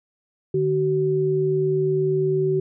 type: tone pair together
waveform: sine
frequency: 150 / 378.5 Hz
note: D3 / F#4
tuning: +37 / +39 cents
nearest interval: octave + major third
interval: 1602 cents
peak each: -24 / -19 dBFS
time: 0.54-2.6 s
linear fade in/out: 5 ms
effects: none